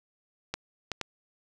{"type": "clicks", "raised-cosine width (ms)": 0.2, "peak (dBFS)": -14, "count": 3, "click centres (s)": [0.54, 0.917, 1.013], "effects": []}